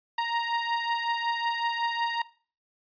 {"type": "beating tone pair", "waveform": "sawtooth", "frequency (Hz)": [932.3, 937.7], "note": ["A#5", "A#5"], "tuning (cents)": [0, 10], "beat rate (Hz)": 5.4, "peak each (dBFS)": [-24, -28], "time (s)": [0.18, 2.22], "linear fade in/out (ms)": 5, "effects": ["noise-tail reverb RT60 0.4 s tail -19 dB re dry", "resampled to 11025 Hz"]}